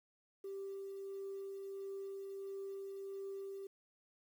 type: tone with tremolo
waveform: sine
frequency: 391.8 Hz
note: G4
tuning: 1 cent flat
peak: -40 dBFS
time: 0.44-3.67 s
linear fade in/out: 5 ms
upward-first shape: triangle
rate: 1.5 Hz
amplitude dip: 30%
effects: tanh soft clip ceiling -39 dBFS + 11-bit